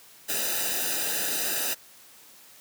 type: noise with comb filter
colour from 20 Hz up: white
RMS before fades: -28 dBFS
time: 0.28-1.75 s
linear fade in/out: 20 ms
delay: 0.91 ms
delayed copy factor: -0.9
effects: white hiss -52 dBFS RMS until 2.6 s + high-pass 100 Hz 12 dB/octave